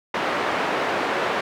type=band-pass noise; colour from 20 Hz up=pink; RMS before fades=-24 dBFS; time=0.14-1.41 s; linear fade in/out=5 ms; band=410 to 2000 Hz; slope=12 dB/octave; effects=none